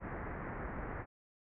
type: low-pass noise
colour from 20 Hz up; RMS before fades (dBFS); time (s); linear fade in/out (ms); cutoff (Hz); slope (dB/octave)
pink; -42; 0-1.06; 50; 2000; 48
effects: none